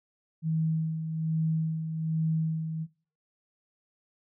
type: tone with tremolo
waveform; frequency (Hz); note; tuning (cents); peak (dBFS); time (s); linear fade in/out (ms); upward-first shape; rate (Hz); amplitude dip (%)
sine; 159.9; D#3; +48; -24; 0.42-2.87; 50; sine; 1.2; 55
effects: noise-tail reverb RT60 0.4 s tail -19 dB re dry